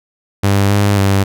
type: tone with pitch steps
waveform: sawtooth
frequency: 99.6 / 101.5 / 98.2 Hz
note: G2 / G#2 / G2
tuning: +28 / -39 / +4 cents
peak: -6 dBFS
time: 0.43-1.24 s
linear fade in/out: 10 ms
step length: 270 ms
effects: none